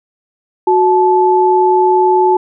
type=tone pair together; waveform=sine; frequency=368.3 / 869 Hz; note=F#4 / A5; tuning=-8 / -22 cents; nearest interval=octave + minor third; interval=1486 cents; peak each=-10 dBFS; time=0.67-2.37 s; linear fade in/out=5 ms; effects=none